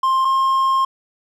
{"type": "tone pair in turn", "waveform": "triangle", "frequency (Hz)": [1055, 1065.4], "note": ["C6", "C6"], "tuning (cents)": [14, 31], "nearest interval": "unison", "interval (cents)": 17, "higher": "second", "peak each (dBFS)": -12, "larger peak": "neither", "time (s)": [[0.03, 0.25], [0.25, 0.85]], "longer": "second", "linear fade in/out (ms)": 5, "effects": []}